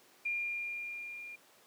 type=tone with level ramp; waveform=sine; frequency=2400 Hz; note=D7; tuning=37 cents sharp; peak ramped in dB=-31 to -44 dBFS; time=0.25-1.36 s; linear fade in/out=10 ms; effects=pink hiss -62 dBFS RMS until 1.66 s + high-pass 300 Hz 12 dB/octave